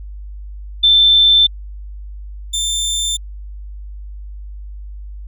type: tone pair in turn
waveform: sine / 25% pulse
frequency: 3546 / 3566 Hz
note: A7 / A7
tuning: +13 / +22 cents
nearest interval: unison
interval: 9 cents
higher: second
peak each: -7 / -13 dBFS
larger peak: first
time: 0.83-1.47 / 2.53-3.17 s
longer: neither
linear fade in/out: 10 ms
effects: added 50 Hz sine -28 dBFS peak until 5.27 s